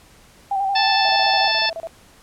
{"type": "tone with vibrato", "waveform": "sine", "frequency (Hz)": 784, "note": "G5", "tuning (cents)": 0, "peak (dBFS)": -18, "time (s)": [0.51, 1.48], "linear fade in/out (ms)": 5, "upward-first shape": "square", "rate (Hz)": 11, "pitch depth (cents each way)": 33}
{"type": "harmonic tone", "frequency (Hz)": 880, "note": "A5", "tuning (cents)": 0, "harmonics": [1, 2, 3, 4, 5, 6], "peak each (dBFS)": [-24, -24, -24, -24, -24, -24], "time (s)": [0.75, 1.7], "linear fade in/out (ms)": 10}
{"type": "tone bursts", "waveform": "sine", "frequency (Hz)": 659.3, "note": "E5", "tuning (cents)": 0, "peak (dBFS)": -26, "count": 12, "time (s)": [1.05, 1.871], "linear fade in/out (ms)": 0, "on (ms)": 40, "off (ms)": 31}
{"effects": ["pink hiss -50 dBFS RMS until 2.22 s", "low-pass 12000 Hz 12 dB/octave"]}